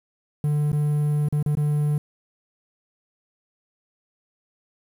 triangle tone with dropouts, 148.3 Hz, D3, 17 cents sharp, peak -17 dBFS, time 0.44-1.98 s, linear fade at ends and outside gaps 2 ms, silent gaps 0.718-0.729 / 1.286-1.325 / 1.427-1.461 / 1.552-1.571 s, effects 8-bit

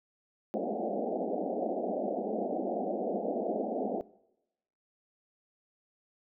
white band-pass noise, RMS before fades -33 dBFS, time 0.54-4.01 s, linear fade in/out 0 ms, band 190 to 760 Hz, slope 96 dB/octave, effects noise-tail reverb RT60 0.9 s tail -21 dB re dry

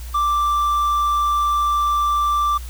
triangle tone, 1174.7 Hz, D6, in tune, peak -14 dBFS, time 0.14-2.58 s, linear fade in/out 10 ms, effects added 60 Hz sine -29 dBFS peak until 2.69 s + white hiss -42 dBFS RMS until 2.69 s

